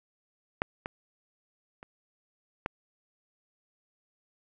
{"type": "clicks", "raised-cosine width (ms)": 0.5, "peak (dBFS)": [-11, -19, -30, -15], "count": 4, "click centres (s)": [0.619, 0.859, 1.829, 2.661], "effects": []}